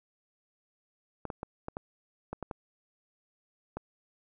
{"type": "clicks", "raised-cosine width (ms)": 1, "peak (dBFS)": -22, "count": 9, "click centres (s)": [1.253, 1.302, 1.431, 1.684, 1.769, 2.33, 2.427, 2.512, 3.77], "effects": []}